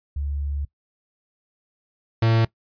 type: tone pair in turn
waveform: sine / 45% pulse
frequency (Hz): 71.3 / 113.18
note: C#2 / A2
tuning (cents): +49 / +49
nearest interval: minor sixth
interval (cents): 800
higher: second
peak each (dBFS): -24 / -16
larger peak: second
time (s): 0.16-0.65 / 2.22-2.45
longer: first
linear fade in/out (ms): 5
effects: noise-tail reverb RT60 0.1 s tail -20 dB re dry + resampled to 11025 Hz